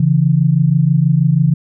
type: tone pair together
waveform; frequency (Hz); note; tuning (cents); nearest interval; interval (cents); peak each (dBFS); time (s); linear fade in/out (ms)
sine; 138.8 / 165.02; C#3 / E3; +3 / +2; minor third; 299; -12; 0-1.54; 5
effects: none